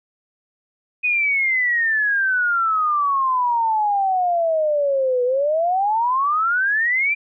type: exponential two-way sweep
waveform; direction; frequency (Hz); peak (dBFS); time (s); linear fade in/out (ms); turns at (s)
sine; down then up; 2509 to 487.7 to 2398; -16; 1.03-7.15; 20; 5.24
effects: none